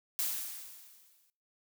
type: noise with exponential decay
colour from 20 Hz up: blue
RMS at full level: -31 dBFS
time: 0.19-1.3 s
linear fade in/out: 0 ms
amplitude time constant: 240 ms
effects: noise-tail reverb RT60 0.4 s tail -22 dB re dry